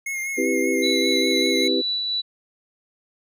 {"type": "tone with vibrato", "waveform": "square", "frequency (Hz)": 2147, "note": "C7", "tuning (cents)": 44, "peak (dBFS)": -26, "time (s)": [0.06, 1.68], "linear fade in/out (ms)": 5, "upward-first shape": "sine", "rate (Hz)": 5.1, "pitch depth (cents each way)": 31}
{"type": "chord", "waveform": "sine", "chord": "C major seventh", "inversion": "none", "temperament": "equal with one note detuned", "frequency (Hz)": [263.3, 329.6, 392, 493.9], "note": ["C4", "E4", "G4", "B4"], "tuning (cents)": [11, 0, 0, 0], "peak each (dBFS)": [-25, -25, -24, -26], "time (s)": [0.37, 1.82], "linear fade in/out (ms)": 20}
{"type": "tone with tremolo", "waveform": "sine", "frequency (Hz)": 3951, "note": "B7", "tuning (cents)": 0, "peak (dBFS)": -21, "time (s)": [0.82, 2.22], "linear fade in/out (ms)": 20, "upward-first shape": "sine", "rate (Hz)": 3.9, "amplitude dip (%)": 25}
{"effects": []}